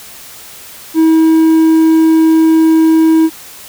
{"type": "tone", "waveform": "triangle", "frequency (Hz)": 321.3, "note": "E4", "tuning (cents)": -44, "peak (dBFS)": -3, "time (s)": [0.94, 3.3], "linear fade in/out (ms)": 50, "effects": ["white hiss -33 dBFS RMS until 3.68 s"]}